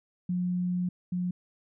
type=tone pair in turn; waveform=sine; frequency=179.3 / 179.3 Hz; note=F3 / F3; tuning=+46 / +46 cents; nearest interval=unison; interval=0 cents; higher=neither; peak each=-26 / -27 dBFS; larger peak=first; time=0.29-0.89 / 1.12-1.31 s; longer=first; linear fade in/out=5 ms; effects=none